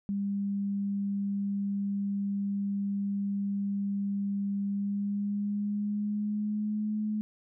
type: tone with pitch glide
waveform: sine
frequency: 199.9 to 213 Hz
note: G3 to G#3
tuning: +34 to +44 cents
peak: -28 dBFS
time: 0.09-7.21 s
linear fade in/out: 0 ms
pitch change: +110 cents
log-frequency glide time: 4.66-6.97 s
effects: none